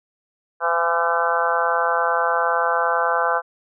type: harmonic tone with a mistuned harmonic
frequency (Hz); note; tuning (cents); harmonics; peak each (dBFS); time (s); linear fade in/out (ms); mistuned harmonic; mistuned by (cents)
169.3; E3; +46; 3 / 4 / 5 / 6 / 7 / 8 / 9; -25 / -25 / -25 / -25 / -25 / -25 / -25; 0.6-3.42; 50; 5; -21
effects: none